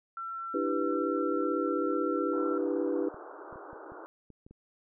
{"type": "tone", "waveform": "sine", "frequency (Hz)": 1348, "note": "E6", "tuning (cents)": 38, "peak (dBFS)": -35, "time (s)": [0.17, 2.58], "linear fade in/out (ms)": 2}
{"type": "chord", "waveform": "sine", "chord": "E minor seventh", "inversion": "third", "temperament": "equal", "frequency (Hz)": [293.7, 329.6, 392, 493.9], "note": ["D4", "E4", "G4", "B4"], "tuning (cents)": [0, 0, 0, 0], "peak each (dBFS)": -33, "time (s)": [0.54, 3.09], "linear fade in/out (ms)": 5}
{"type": "band-pass noise", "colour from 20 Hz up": "pink", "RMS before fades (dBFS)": -46, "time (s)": [2.33, 4.06], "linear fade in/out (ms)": 0, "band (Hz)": [300, 1500], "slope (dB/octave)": 96}
{"type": "clicks", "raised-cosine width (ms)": 3, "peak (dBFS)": -38, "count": 8, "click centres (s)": [3.144, 3.527, 3.558, 3.731, 3.92, 4.303, 4.465, 4.51]}
{"effects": []}